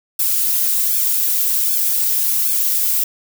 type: noise with flanger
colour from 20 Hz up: violet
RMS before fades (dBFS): -17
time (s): 0.19-3.04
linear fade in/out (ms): 5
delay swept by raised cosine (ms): 1 to 4.3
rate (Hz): 1.3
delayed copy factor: -1
effects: none